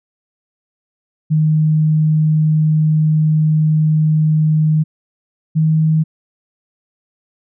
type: tone pair in turn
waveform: sine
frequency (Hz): 155.2 / 157.55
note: D#3 / D#3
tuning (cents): -4 / +22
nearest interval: unison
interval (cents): 26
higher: second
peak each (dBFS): -10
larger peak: neither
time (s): 1.3-4.84 / 5.55-6.04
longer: first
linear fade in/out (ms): 20
effects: none